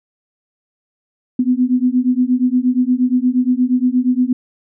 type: beating tone pair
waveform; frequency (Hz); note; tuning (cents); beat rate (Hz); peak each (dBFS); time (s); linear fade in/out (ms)
sine; 246.9 / 255.4; B3 / C4; 0 / -42; 8.5; -15; 1.39-4.33; 5
effects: none